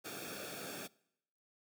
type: noise with comb filter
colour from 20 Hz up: pink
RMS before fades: -45 dBFS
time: 0.04-0.88 s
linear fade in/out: 20 ms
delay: 1 ms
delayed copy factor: -0.75
effects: noise-tail reverb RT60 0.8 s tail -24 dB re dry + high-pass 150 Hz 12 dB/octave